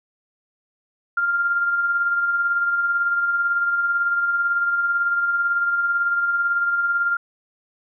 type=tone with tremolo; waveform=sine; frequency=1396 Hz; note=F6; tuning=1 cent flat; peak=-16 dBFS; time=1.17-7.17 s; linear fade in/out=5 ms; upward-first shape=sine; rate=18 Hz; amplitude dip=40%; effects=none